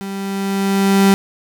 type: tone with level ramp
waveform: 35% pulse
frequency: 196 Hz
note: G3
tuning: in tune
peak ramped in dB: -23 to -6 dBFS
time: 0.01-1.14 s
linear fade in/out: 0 ms
effects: none